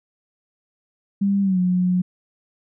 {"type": "tone with pitch glide", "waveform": "sine", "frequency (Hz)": [198.7, 181.16], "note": ["G3", "F#3"], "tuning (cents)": [24, -36], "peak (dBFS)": -16, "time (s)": [1.21, 2.02], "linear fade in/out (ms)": 10, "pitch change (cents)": -160, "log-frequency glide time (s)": [1.42, 1.59], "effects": []}